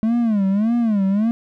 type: tone with vibrato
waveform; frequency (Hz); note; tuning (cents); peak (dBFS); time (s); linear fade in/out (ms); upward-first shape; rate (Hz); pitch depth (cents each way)
triangle; 214.1; A3; -47; -13; 0.03-1.31; 0; sine; 1.7; 190
effects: none